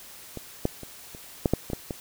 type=clicks; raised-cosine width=2 ms; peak=-21 / -9 / -25 / -28 / -7 / -7 / -20 / -14 / -17 dBFS; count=9; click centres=0.373 / 0.654 / 0.833 / 1.149 / 1.458 / 1.536 / 1.701 / 1.733 / 1.908 s; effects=white hiss -46 dBFS RMS until 2 s